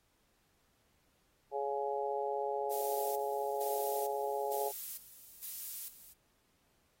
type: harmonic tone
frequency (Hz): 139.7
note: C#3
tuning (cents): +14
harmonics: 3 / 4 / 5 / 6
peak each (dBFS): -37 / -39 / -41 / -38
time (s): 1.51-4.72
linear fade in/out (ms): 50
type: noise with tremolo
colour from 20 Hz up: violet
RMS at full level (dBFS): -41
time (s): 2.7-6.14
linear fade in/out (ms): 20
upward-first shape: square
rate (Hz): 1.1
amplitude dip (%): 75
effects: pink hiss -74 dBFS RMS until 7 s + AAC 48 kbps